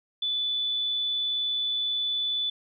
sine tone, 3481 Hz, A7, 19 cents flat, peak -25 dBFS, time 0.22-2.5 s, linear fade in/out 5 ms, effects none

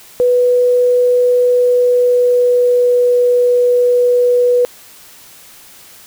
sine tone with pitch glide, 493.3 to 490.2 Hz, B4 to B4, -2 to -13 cents, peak -8 dBFS, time 0.2-4.65 s, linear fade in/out 0 ms, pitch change -11 cents, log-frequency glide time 1.39-3.11 s, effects white hiss -40 dBFS RMS until 6.06 s

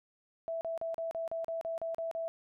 sine tone bursts, 659.3 Hz, E5, in tune, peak -33 dBFS, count 11, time 0.48-2.28 s, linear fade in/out 0 ms, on 130 ms, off 37 ms, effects none

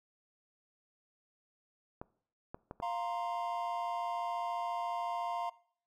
clicks, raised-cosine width 1 ms, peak -28 dBFS, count 4, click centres 2.015 / 2.545 / 2.711 / 2.801 s
triangle chord, F suspended fourth, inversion none, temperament equal, 698.5 / 932.3 / 1046.5 Hz, F5 / Bb5 / C6, 0 / 0 / 0 cents, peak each -35 / -36 / -39 dBFS, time 2.82-5.5 s, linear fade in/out 10 ms
effects noise-tail reverb RT60 0.6 s tail -21 dB re dry

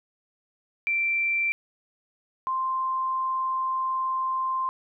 sine tone pair in turn, 2349 / 1046.4 Hz, D7 / C6, 0 / 0 cents, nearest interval octave + major second, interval 1400 cents, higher first, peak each -22 / -24 dBFS, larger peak first, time 0.87-1.52 / 2.47-4.69 s, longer second, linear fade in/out 0 ms, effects none

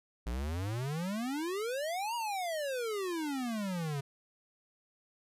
square exponential two-way sweep, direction up then down, 55 to 966 to 135.5 Hz, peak -34 dBFS, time 0.26-4.01 s, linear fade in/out 10 ms, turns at 2.15 s, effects resampled to 32000 Hz

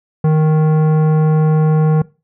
sine tone with tanh clipping, 155.56 Hz, D#3, in tune, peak -11 dBFS, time 0.24-2.02 s, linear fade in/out 5 ms, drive 14 dB, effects noise-tail reverb RT60 0.3 s tail -21 dB re dry

